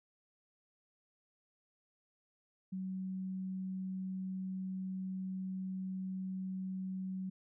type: tone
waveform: sine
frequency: 188.1 Hz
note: F#3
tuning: 29 cents sharp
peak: -37 dBFS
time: 2.72-7.3 s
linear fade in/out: 10 ms
effects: none